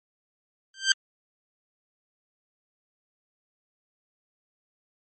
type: tone with exponential growth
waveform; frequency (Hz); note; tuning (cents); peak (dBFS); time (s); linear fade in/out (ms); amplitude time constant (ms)
15% pulse; 1568; G6; 0; -7; 0.74-0.92; 2; 38
effects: MP3 32 kbps